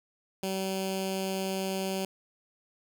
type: tone with notch filter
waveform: 10% pulse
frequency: 191.2 Hz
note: G3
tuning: 43 cents flat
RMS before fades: -32 dBFS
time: 0.43-2.05 s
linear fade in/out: 2 ms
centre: 1200 Hz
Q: 0.85
effects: none